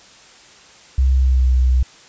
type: tone with pitch glide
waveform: sine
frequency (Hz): 65.41 to 63.33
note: C2 to B1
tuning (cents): 0 to +44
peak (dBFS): -11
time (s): 0.98-1.83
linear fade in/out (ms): 5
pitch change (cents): -56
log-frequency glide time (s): 1.16-1.51
effects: white hiss -45 dBFS RMS until 2.08 s + resampled to 16000 Hz